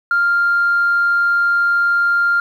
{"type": "tone", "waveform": "sine", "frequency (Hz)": 1396.9, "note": "F6", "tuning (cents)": 0, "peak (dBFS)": -11, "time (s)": [0.11, 2.4], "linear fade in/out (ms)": 2, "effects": ["tanh soft clip ceiling -8 dBFS", "8-bit"]}